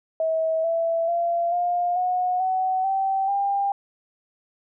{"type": "tone with pitch steps", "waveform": "sine", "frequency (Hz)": [644, 664, 684.7, 705.9, 727.9, 750.5, 773.9, 797.9], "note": ["E5", "E5", "F5", "F5", "F#5", "F#5", "G5", "G5"], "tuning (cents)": [-41, 12, -34, 18, -29, 24, -22, 30], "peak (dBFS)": -20, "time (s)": [0.2, 3.72], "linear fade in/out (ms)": 2, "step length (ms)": 440, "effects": []}